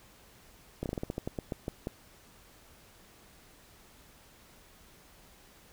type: slowing click train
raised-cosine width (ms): 2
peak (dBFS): -20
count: 13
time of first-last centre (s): 0.83-1.871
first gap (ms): 28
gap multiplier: 1.19
effects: pink hiss -58 dBFS RMS until 5.72 s